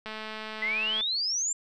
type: click train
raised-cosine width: 0.3 ms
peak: -22 dBFS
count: 207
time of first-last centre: 0.06-1.009 s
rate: 217 Hz
type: exponential sweep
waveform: sine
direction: up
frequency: 1975.5 to 7459 Hz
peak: -26 dBFS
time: 0.62-1.53 s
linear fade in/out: 5 ms
effects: none